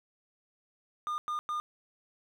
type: tone bursts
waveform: triangle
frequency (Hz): 1213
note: D#6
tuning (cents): -44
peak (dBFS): -29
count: 3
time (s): 1.07-1.6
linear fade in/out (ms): 0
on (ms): 110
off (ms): 100
effects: none